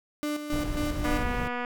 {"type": "tone with tremolo", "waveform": "35% pulse", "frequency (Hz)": 297.4, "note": "D4", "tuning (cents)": 22, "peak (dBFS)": -26, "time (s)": [0.23, 1.23], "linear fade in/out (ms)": 0, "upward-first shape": "square", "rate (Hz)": 3.7, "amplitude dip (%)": 55}
{"type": "noise", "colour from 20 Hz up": "brown", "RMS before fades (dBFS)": -31, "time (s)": [0.52, 1.48], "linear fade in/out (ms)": 5}
{"type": "click train", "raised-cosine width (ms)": 0.5, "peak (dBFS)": -18, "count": 147, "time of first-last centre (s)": [1.05, 1.648], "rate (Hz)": 244}
{"effects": []}